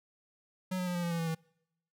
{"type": "tone with pitch steps", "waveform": "square", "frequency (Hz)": [185, 181.51, 178.08, 174.72, 171.42, 168.18, 165.01, 161.89], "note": ["F#3", "F#3", "F3", "F3", "F3", "E3", "E3", "E3"], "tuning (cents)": [0, -33, 34, 1, -32, 35, 2, -31], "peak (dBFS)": -32, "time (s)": [0.71, 1.35], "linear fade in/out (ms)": 10, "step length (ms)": 80, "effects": ["noise-tail reverb RT60 0.8 s tail -26 dB re dry"]}